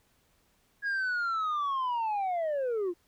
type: linear sweep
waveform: sine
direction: down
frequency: 1661.2 to 332.3 Hz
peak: -25 dBFS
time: 0.82-2.94 s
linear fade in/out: 50 ms
effects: tanh soft clip ceiling -27 dBFS + pink hiss -69 dBFS RMS until 3.07 s